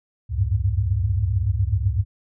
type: tone cluster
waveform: sine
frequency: 68.4 / 90.6 / 98.8 / 106.4 Hz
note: C#2 / F#2 / G2 / G#2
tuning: -23 / -36 / +14 / +42 cents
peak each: -24 dBFS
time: 0.29-2.05 s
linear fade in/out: 50 ms
effects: none